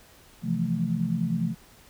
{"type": "chord", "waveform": "sine", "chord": "F major seventh", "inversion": "second", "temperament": "equal", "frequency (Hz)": [130.81, 164.81, 174.61, 220], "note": ["C3", "E3", "F3", "A3"], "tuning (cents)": [0, 0, 0, 0], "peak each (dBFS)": [-33, -29, -28, -29], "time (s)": [0.42, 1.55], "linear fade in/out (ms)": 50, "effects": ["pink hiss -54 dBFS RMS until 1.89 s"]}